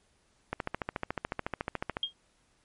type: click train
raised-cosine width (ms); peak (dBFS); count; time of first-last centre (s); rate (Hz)
0.5; -16; 21; 0.53-1.969; 13.9
type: tone with exponential decay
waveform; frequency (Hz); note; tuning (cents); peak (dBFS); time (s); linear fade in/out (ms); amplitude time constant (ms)
sine; 3231; G#7; -48; -24; 2.03-2.13; 2; 21
effects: pink hiss -69 dBFS RMS until 2.64 s + MP3 48 kbps